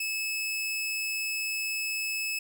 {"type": "tone", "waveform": "sawtooth", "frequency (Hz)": 2598, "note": "E7", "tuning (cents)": -26, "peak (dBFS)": -26, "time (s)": [0, 2.39], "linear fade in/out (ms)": 5, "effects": []}